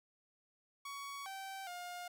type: tone with pitch steps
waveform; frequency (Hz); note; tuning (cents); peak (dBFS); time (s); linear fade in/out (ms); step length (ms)
sawtooth; 1121 / 775 / 710; C#6 / G5 / F5; +19 / -20 / +28; -40; 0.85-2.08; 5; 410
effects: none